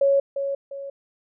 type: tone with echo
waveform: sine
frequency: 554.4 Hz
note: C#5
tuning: in tune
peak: -15 dBFS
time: 0.01-0.2 s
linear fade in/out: 5 ms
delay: 350 ms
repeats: 2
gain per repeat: -8 dB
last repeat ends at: 0.9 s
effects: none